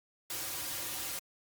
white noise with comb filter, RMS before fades -38 dBFS, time 0.3-1.19 s, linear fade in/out 2 ms, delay 4.6 ms, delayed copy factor -0.7, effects Opus 48 kbps

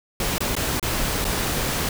pink noise with dropouts, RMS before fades -24 dBFS, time 0.2-1.89 s, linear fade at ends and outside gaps 2 ms, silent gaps 0.382-0.405 / 0.553-0.565 / 0.797-0.827 / 1.244-1.25 s, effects none

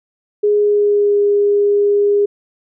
sine tone with pitch glide, 415.3 to 408.2 Hz, G#4 to G#4, 0 to -30 cents, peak -10 dBFS, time 0.43-2.26 s, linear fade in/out 10 ms, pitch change -30 cents, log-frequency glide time 0.56-1.19 s, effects none

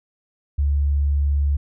sine tone, 71.4 Hz, D2, 48 cents flat, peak -16 dBFS, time 0.58-1.57 s, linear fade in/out 10 ms, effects none

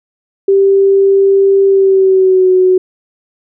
sine tone with pitch glide, 392 to 370 Hz, G4 to F#4, 0 to 0 cents, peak -5 dBFS, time 0.48-2.78 s, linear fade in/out 5 ms, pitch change -100 cents, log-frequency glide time 1.66-2.5 s, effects none

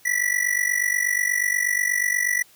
square tone with amplitude modulation, 1958 Hz, B6, 15 cents flat, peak -17 dBFS, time 0.05-2.43 s, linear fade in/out 10 ms, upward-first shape sine, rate 48.3 Hz, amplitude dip 85%, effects white hiss -54 dBFS RMS until 2.55 s

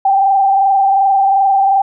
sine tone with frequency modulation, 784 Hz, G5, in tune, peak -8 dBFS, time 0.05-1.82 s, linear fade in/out 5 ms, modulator 22.7 Hz, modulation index 0.85, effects none

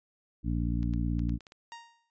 harmonic tone, 58.27 Hz, A#1, in tune, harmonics 1 / 2 / 3 / 4 / 5, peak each -30 / -33 / -35 / -36 / -37 dBFS, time 0.43-1.39 s, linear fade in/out 50 ms
clicks, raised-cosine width 0.2 ms, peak -33 dBFS, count 7, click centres 0.83 / 0.937 / 1.193 / 1.294 / 1.407 / 1.468 / 1.521 s
sawtooth tone with exponential decay, 932.3 Hz, A#5, in tune, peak -36 dBFS, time 1.72-2.1 s, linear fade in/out 0 ms, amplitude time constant 82 ms
effects resampled to 16000 Hz

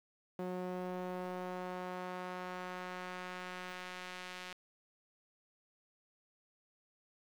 sawtooth tone with band-pass filter sweep, 181.9 Hz, F#3, 29 cents flat, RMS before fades -43 dBFS, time 0.39-4.53 s, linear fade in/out 0 ms, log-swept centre 450 to 2800 Hz, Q 0.85, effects 10-bit

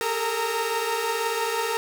sawtooth tone cluster, 405.4 / 441.2 / 459.5 / 925 / 1288 Hz, G#4 / A4 / A#4 / A#5 / E6, -42 / +5 / -25 / -14 / -41 cents, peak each -29 / -31 / -24 / -25 / -31 dBFS, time 0.01-1.77 s, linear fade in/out 0 ms, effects 9-bit

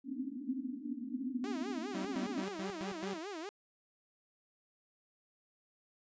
pink band-pass noise, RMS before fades -40 dBFS, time 0.04-2.45 s, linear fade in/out 50 ms, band 240 to 280 Hz, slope 96 dB/octave
sawtooth tone with vibrato, 360.1 Hz, F#4, 47 cents flat, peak -37 dBFS, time 1.44-3.49 s, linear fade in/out 0 ms, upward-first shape sine, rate 5 Hz, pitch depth 250 cents each way
sawtooth tone with tremolo, 192.6 Hz, G3, 30 cents flat, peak -35 dBFS, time 1.94-3.19 s, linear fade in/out 10 ms, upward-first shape square, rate 4.6 Hz, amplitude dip 80%
effects resampled to 16000 Hz

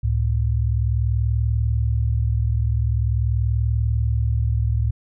sine tone pair together, 69.56 / 110 Hz, C#2 / A2, +7 / 0 cents, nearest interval minor sixth, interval 793 cents, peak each -20 dBFS, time 0.03-4.91 s, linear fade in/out 10 ms, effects none

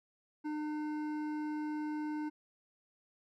sine tone with hard clipping, 302.8 Hz, D#4, 47 cents flat, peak -37 dBFS, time 0.44-2.3 s, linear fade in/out 20 ms, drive 11 dB, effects none

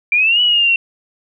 sine exponential two-way sweep, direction up then down, 2349 to 2960 to 2709 Hz, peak -10 dBFS, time 0.12-0.76 s, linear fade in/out 2 ms, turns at 0.41 s, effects none

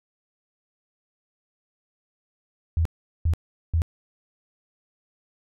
sine tone bursts, 82.1 Hz, E2, 6 cents flat, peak -18 dBFS, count 3, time 2.77-3.819 s, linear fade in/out 0 ms, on 83 ms, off 400 ms, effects none

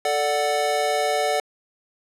square chord, D major, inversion second, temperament equal, 440 / 587.3 / 740 Hz, A4 / D5 / F#5, 0 / 0 / 0 cents, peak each -27 / -25 / -24 dBFS, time 0.05-1.4 s, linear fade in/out 2 ms, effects low-pass 11000 Hz 12 dB/octave

